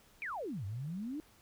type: exponential two-way sweep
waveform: sine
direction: down then up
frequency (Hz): 2489 to 93.1 to 319.1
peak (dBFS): -37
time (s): 0.22-1.2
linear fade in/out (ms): 0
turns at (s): 0.65
effects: pink hiss -64 dBFS RMS until 1.41 s